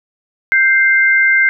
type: tone pair together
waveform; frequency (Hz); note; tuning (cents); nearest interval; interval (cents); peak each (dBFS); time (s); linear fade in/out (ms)
sine; 1569.7 / 2093; G6 / C7; +2 / 0; perfect fourth; 498; -11; 0.52-1.49; 0
effects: none